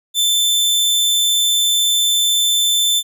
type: tone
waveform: sawtooth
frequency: 3538 Hz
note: A7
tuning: 9 cents sharp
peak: -10 dBFS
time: 0.14-3.03 s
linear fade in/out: 50 ms
effects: none